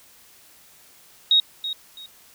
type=tone with echo; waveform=sine; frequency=3766 Hz; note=A#7; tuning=17 cents sharp; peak=-13 dBFS; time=1.31-1.4 s; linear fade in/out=2 ms; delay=330 ms; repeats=2; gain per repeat=-12 dB; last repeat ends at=2.06 s; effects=white hiss -52 dBFS RMS until 2.34 s